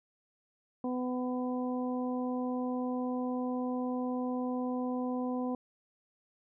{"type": "harmonic tone", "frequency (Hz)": 250.9, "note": "B3", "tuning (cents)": 28, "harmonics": [1, 2, 3, 4], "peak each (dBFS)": [-32, -38, -42, -44], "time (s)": [0.84, 5.55], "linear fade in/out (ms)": 2, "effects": []}